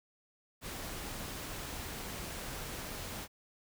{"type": "noise", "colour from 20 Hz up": "pink", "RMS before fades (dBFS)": -42, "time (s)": [0.61, 3.28], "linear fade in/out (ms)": 50, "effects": []}